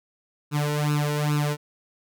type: tone with flanger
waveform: sawtooth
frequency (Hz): 148.2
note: D3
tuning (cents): +16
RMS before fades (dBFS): -24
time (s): 0.51-1.57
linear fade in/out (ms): 50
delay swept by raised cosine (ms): 0.75 to 2.15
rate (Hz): 2.4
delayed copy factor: +0.9
effects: none